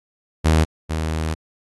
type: tone pair in turn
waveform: sawtooth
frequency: 79.3 / 79.3 Hz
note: D#2 / D#2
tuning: +33 / +33 cents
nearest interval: unison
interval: 0 cents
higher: neither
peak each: -9 / -17 dBFS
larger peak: first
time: 0.44-0.65 / 0.89-1.35 s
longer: second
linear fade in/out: 20 ms
effects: AAC 32 kbps